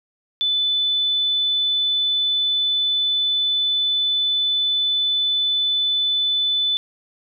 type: tone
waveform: sine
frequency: 3500 Hz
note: A7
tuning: 10 cents flat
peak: -17 dBFS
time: 0.41-6.77 s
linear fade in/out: 0 ms
effects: none